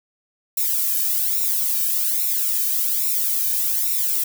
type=noise with flanger; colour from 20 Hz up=violet; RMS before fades=-21 dBFS; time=0.57-4.24 s; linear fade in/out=5 ms; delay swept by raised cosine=0.63 to 1.48 ms; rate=1.2 Hz; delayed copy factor=-0.85; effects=none